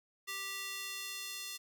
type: tone with high-pass filter sweep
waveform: square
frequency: 392 Hz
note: G4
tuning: in tune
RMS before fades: -42 dBFS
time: 0.27-1.58 s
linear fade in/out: 20 ms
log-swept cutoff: 1900 to 3600 Hz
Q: 1
effects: none